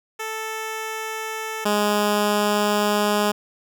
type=tone pair in turn; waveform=10% pulse; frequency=440 / 207.7 Hz; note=A4 / G#3; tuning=0 / 0 cents; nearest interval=octave + minor second; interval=1300 cents; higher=first; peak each=-19 / -10 dBFS; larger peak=second; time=0.19-1.65 / 1.65-3.32 s; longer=second; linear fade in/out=10 ms; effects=none